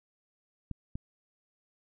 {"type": "clicks", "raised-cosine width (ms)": 5, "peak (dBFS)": -24, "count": 2, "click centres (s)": [0.713, 0.955], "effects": []}